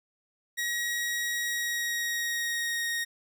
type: tone with pitch glide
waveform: sawtooth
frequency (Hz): 1901 to 1867.3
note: A#6 to A#6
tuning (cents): +33 to +2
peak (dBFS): -25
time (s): 0.57-3.05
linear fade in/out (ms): 20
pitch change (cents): -31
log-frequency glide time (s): 1.46-2.91
effects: none